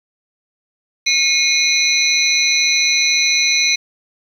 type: tone cluster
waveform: sine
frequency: 2168 / 2460 / 3944 / 4098 / 5960 Hz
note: C#7 / D#7 / B7 / C8 / F#8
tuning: -39 / -20 / -3 / -37 / +12 cents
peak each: -19 dBFS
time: 1.06-3.76 s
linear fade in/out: 10 ms
effects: 7-bit